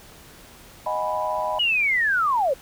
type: chord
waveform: sine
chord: G# minor seventh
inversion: second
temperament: equal with one note detuned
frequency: 622.3 / 740 / 825.3 / 987.8 Hz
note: D#5 / F#5 / G#5 / B5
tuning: 0 / 0 / -11 / 0 cents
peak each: -27 / -32 / -30 / -26 dBFS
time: 0.86-1.59 s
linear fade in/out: 5 ms
type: linear sweep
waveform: sine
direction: down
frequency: 2960 to 493.9 Hz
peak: -18 dBFS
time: 1.59-2.54 s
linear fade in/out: 10 ms
effects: pink hiss -47 dBFS RMS until 2.61 s